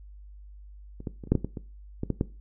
clicks, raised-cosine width 3 ms, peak -28 / -18 / -26 / -29 / -7 / -10 / -17 / -21 / -16 / -13 / -11 dBFS, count 11, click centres 1.004 / 1.072 / 1.238 / 1.273 / 1.32 / 1.353 / 1.446 / 1.572 / 2.034 / 2.103 / 2.211 s, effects noise-tail reverb RT60 0.3 s tail -18 dB re dry + added 50 Hz sine -44 dBFS peak until 2.4 s

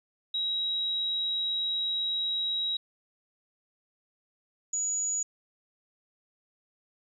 sine tone pair in turn, 3842 / 6846 Hz, B7 / A8, -48 / -48 cents, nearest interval minor seventh, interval 1000 cents, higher second, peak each -27 dBFS, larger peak neither, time 0.34-2.77 / 4.73-5.23 s, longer first, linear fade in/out 5 ms, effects 11-bit

